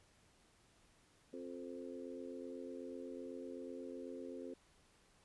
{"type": "harmonic tone with a mistuned harmonic", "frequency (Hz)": 88, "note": "F2", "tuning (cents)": 14, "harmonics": [3, 4, 5, 6], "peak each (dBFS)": [-49, -51, -51, -52], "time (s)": [1.33, 4.54], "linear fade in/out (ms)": 5, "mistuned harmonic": 6, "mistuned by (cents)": -18, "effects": ["pink hiss -70 dBFS RMS until 5.24 s", "resampled to 24000 Hz"]}